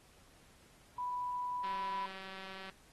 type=tone; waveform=sine; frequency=987.8 Hz; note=B5; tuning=in tune; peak=-35 dBFS; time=0.98-2.06 s; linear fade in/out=5 ms
type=click train; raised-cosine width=0.3 ms; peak=-33 dBFS; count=203; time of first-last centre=1.64-2.698 s; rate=191 Hz
effects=pink hiss -64 dBFS RMS until 2.92 s + AAC 32 kbps